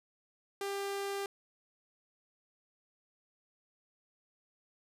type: tone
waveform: sawtooth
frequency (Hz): 397.4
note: G4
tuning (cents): +24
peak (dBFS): -31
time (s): 0.61-1.26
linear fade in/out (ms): 2
effects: resampled to 32000 Hz